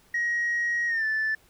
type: tone with pitch glide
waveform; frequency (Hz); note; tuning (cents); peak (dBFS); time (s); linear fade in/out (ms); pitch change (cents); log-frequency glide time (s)
sine; 1891 to 1754.2; A#6 to A6; +24 to -6; -22; 0.14-1.35; 5; -130; 0.87-1.05
effects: tanh soft clip ceiling -21 dBFS + pink hiss -60 dBFS RMS until 1.49 s